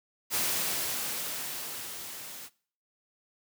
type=noise with level ramp; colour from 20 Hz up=white; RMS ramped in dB=-28 to -44 dBFS; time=0.3-2.5 s; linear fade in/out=50 ms; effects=noise-tail reverb RT60 0.5 s tail -22 dB re dry + high-pass 100 Hz 12 dB/octave